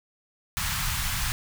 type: band-stop noise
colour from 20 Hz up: pink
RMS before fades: -28 dBFS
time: 0.57-1.32 s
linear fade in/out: 0 ms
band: 160 to 1000 Hz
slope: 24 dB/octave
effects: none